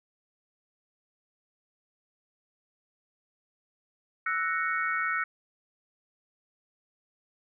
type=chord; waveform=sine; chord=F# dominant seventh; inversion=third; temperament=equal; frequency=1318.5 / 1480 / 1864.7 / 2217 Hz; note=E6 / F#6 / A#6 / C#7; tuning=0 / 0 / 0 / 0 cents; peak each=-31 / -31 / -33 / -34 dBFS; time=4.26-5.24 s; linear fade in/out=5 ms; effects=none